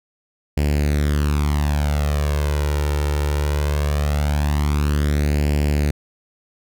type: tone with flanger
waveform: sawtooth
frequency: 73.42 Hz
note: D2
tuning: in tune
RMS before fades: -19 dBFS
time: 0.57-5.91 s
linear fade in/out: 5 ms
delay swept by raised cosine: 0.4 to 2.2 ms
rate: 0.2 Hz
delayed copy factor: +0.7
effects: none